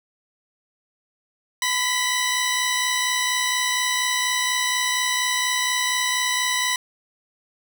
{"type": "tone pair together", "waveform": "15% pulse", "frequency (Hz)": [1008, 1951.8], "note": ["B5", "B6"], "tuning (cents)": [35, -21], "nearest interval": "major seventh", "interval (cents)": 1144, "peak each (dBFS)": -17, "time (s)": [1.62, 6.76], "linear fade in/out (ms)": 2, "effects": []}